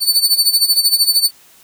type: tone with tremolo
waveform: sawtooth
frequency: 4505 Hz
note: C#8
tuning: 27 cents sharp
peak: -5 dBFS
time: 0-1.31 s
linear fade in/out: 50 ms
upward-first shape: sine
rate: 13 Hz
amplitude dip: 80%
effects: white hiss -47 dBFS RMS until 1.63 s